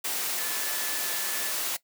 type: tone in noise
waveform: sine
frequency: 1737 Hz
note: A6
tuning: 23 cents flat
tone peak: -39 dBFS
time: 0.38-1.52 s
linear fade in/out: 10 ms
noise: white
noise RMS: -30 dBFS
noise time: 0.04-1.77 s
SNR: -12 dB
effects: noise-tail reverb RT60 0.1 s tail -18 dB re dry + high-pass 300 Hz 12 dB/octave